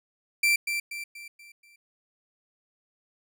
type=tone with echo; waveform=40% pulse; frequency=2349 Hz; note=D7; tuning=in tune; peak=-19 dBFS; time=0.43-0.56 s; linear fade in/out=5 ms; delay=240 ms; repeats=5; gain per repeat=-7 dB; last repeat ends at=1.76 s; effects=none